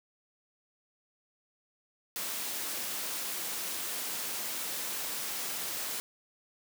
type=high-pass noise; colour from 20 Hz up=white; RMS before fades=-36 dBFS; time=2.16-6 s; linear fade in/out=0 ms; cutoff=180 Hz; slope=12 dB/octave; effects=none